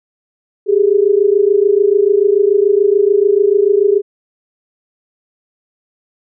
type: tone pair together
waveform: sine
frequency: 392 / 418.9 Hz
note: G4 / G#4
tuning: 0 / +15 cents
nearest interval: minor second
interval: 115 cents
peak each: -11 dBFS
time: 0.66-4.02 s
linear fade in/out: 50 ms
effects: none